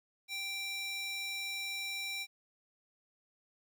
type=tone with high-pass filter; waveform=square; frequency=784 Hz; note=G5; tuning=in tune; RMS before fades=-39 dBFS; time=0.28-2.27 s; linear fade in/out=50 ms; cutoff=2900 Hz; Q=3.7; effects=12-bit